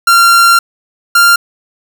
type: tone pair in turn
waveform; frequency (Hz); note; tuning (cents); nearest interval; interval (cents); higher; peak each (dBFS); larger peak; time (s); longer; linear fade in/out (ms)
45% pulse; 1379 / 1391; F6 / F6; -22 / -7; unison; 15; second; -4; neither; 0.07-0.59 / 1.15-1.36; first; 5
effects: none